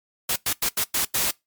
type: noise bursts at uneven times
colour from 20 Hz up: white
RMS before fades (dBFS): -23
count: 6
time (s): 0.29-0.36 / 0.46-0.53 / 0.62-0.69 / 0.77-0.84 / 0.94-1.05 / 1.14-1.31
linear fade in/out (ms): 5
effects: noise-tail reverb RT60 0.2 s tail -24 dB re dry + MP3 96 kbps